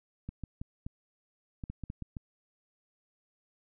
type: clicks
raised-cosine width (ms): 5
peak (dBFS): -26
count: 10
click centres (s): 0.29 / 0.437 / 0.615 / 0.865 / 1.638 / 1.7 / 1.837 / 1.901 / 2.023 / 2.168
effects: none